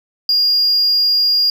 sine tone, 4833 Hz, D8, 49 cents sharp, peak -9 dBFS, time 0.29-1.5 s, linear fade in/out 2 ms, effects tanh soft clip ceiling -9 dBFS

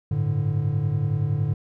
triangle chord, G suspended second, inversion none, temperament equal with one note detuned, 99.31 / 110 / 146.83 Hz, G2 / A2 / D3, +23 / 0 / 0 cents, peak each -26 / -23 / -22 dBFS, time 0.11-1.54 s, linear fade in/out 5 ms, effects none

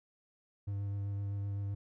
triangle tone with vibrato, 100.2 Hz, G2, 38 cents sharp, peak -32 dBFS, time 0.67-1.75 s, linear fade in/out 10 ms, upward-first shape sine, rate 7.8 Hz, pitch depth 13 cents each way, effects none

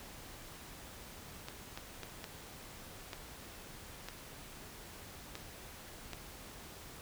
clicks, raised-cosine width 0.2 ms, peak -25 dBFS, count 8, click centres 1.485 / 1.775 / 2.033 / 2.242 / 3.132 / 4.086 / 5.354 / 6.133 s, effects pink hiss -51 dBFS RMS until 7.01 s

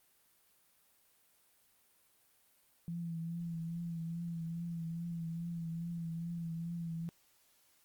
sine tone with vibrato, 167.6 Hz, E3, 29 cents sharp, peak -37 dBFS, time 2.88-7.09 s, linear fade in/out 0 ms, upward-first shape triangle, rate 2.4 Hz, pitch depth 43 cents each way, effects white hiss -70 dBFS RMS until 7.84 s + Opus 32 kbps

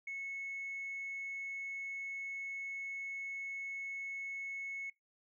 sine tone, 2197 Hz, C#7, 16 cents flat, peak -38 dBFS, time 0.07-4.9 s, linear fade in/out 5 ms, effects noise-tail reverb RT60 0.2 s tail -25 dB re dry + tanh soft clip ceiling -36 dBFS

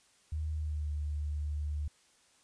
sine tone with pitch glide, 77.4 to 74.33 Hz, D#2 to D2, -9 to +21 cents, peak -32 dBFS, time 0.32-1.88 s, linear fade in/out 5 ms, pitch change -70 cents, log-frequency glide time 0.54-0.91 s, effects white hiss -66 dBFS RMS until 2.43 s + resampled to 22050 Hz

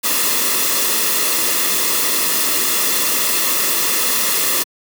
white noise with comb filter, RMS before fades -17 dBFS, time 0.03-4.64 s, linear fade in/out 20 ms, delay 1.3 ms, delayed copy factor -0.6, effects high-pass 200 Hz 12 dB/octave

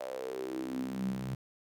sawtooth tone with high-pass filter sweep, 64.9 Hz, C2, 13 cents flat, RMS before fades -37 dBFS, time 0-1.35 s, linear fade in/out 5 ms, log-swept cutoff 600 to 140 Hz, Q 8.5, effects none

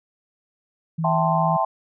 sine tone, 162.7 Hz, E3, 22 cents flat, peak -22 dBFS, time 0.98-1.57 s, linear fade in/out 10 ms
sine chord, A minor seventh, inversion second, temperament equal, 659.3 / 784 / 880 / 1046.5 Hz, E5 / G5 / A5 / C6, 0 / 0 / 0 / 0 cents, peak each -24 dBFS, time 1.04-1.65 s, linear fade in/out 5 ms
effects none

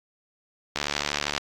click train, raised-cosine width 0.2 ms, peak -8 dBFS, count 46, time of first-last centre 0.76-1.378 s, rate 72.8 Hz, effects AAC 48 kbps

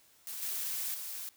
blue noise with level steps, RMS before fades -41 / -36 / -41 dBFS, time 0.27-1.29 s, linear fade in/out 0 ms, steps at 0.42 / 0.94 s, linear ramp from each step 5 ms, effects white hiss -64 dBFS RMS until 1.36 s

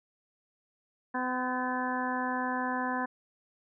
harmonic tone with a mistuned harmonic, 253.6 Hz, B3, 46 cents sharp, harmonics 1 / 2 / 3 / 4 / 5 / 6 / 7, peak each -34 / -40 / -36 / -34 / -47 / -39 / -38 dBFS, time 1.14-3.06 s, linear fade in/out 10 ms, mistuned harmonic 7, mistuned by -38 cents, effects none

